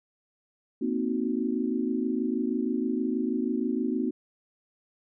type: chord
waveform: sine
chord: C half-diminished seventh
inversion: third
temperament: equal with one note detuned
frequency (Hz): 233.1 / 259.4 / 311.1 / 370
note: Bb3 / C4 / Eb4 / Gb4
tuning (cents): 0 / -15 / 0 / 0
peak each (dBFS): -30 / -29 / -32 / -33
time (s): 0.81-4.11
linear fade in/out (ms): 10
effects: none